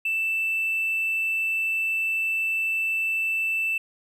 triangle tone with hard clipping, 2654 Hz, E7, 11 cents sharp, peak -23 dBFS, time 0.05-3.78 s, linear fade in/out 5 ms, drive 4 dB, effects none

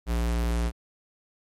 square tone, 58.27 Hz, A#1, in tune, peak -24 dBFS, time 0.06-0.72 s, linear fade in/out 50 ms, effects MP3 64 kbps

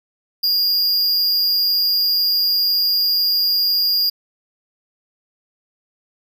square tone with amplitude modulation, 4827 Hz, D8, 47 cents sharp, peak -13 dBFS, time 0.43-4.1 s, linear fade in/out 10 ms, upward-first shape sine, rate 188 Hz, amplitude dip 50%, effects none

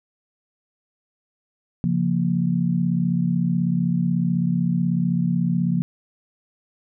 sine chord, Bb minor, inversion first, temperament equal, 138.59 / 174.61 / 233.1 Hz, Db3 / F3 / Bb3, 0 / 0 / 0 cents, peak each -25 / -20 / -25 dBFS, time 1.84-5.82 s, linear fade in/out 0 ms, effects none

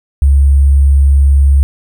sine tone with sample-and-hold, 69.4 Hz, C#2, 3 cents sharp, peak -4 dBFS, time 0.22-1.63 s, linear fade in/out 0 ms, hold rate 8820 Hz, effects none

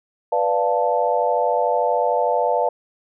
sine chord, B half-diminished seventh, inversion none, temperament equal, 493.9 / 587.3 / 698.5 / 880 Hz, B4 / D5 / F5 / A5, 0 / 0 / 0 / 0 cents, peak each -22 dBFS, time 0.32-2.69 s, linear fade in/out 5 ms, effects none

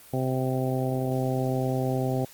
harmonic tone, 130 Hz, C3, 11 cents flat, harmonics 1 / 2 / 3 / 4 / 5 / 6, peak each -27 / -30 / -32 / -33 / -34 / -35 dBFS, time 0.13-2.25 s, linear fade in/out 5 ms, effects white hiss -50 dBFS RMS until 2.33 s + Opus 32 kbps

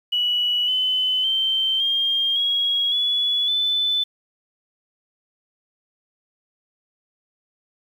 sine tone with pitch steps, 2940 / 3028 / 3118 / 3212 / 3308 / 3407 / 3508 Hz, F#7 / F#7 / G7 / G7 / G#7 / G#7 / A7, -12 / +39 / -10 / +41 / -8 / +44 / -6 cents, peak -18 dBFS, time 0.12-4.04 s, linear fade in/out 10 ms, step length 560 ms, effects 8-bit

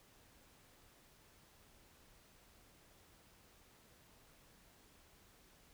silence, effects pink hiss -66 dBFS RMS until 5.73 s

